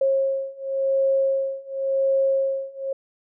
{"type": "beating tone pair", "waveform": "sine", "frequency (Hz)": [540, 540.92], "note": ["C#5", "C#5"], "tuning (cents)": [-45, -43], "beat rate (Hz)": 0.92, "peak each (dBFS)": [-23, -22], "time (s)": [0.01, 2.93], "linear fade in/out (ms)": 5, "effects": []}